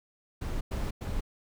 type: noise bursts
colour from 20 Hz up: brown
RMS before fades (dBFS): -32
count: 3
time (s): 0.41-1.208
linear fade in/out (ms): 10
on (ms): 200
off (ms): 99
effects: none